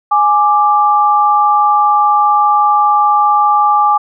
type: tone pair together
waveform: sine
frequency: 833 / 1178 Hz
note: G#5 / D6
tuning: +5 / +5 cents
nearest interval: tritone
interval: 600 cents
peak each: -10 dBFS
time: 0.11-3.98 s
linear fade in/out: 10 ms
effects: none